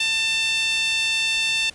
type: tone with high-pass filter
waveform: sawtooth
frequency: 893 Hz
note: A5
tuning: 25 cents sharp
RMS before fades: -22 dBFS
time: 0-1.7 s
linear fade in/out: 5 ms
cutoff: 3000 Hz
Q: 7
effects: pink hiss -48 dBFS RMS until 1.74 s + resampled to 24000 Hz